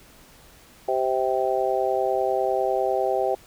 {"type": "harmonic tone", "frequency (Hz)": 130, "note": "C3", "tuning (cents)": -11, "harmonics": [3, 4, 5, 6], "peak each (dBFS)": [-26, -26, -26, -26], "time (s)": [0.88, 3.35], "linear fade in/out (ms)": 5, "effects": ["pink hiss -51 dBFS RMS until 3.46 s"]}